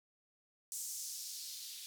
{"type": "noise with band-pass filter sweep", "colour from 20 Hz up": "violet", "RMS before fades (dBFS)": -45, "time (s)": [0.72, 1.86], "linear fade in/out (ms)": 0, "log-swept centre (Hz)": [7300, 3600], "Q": 2.1, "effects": []}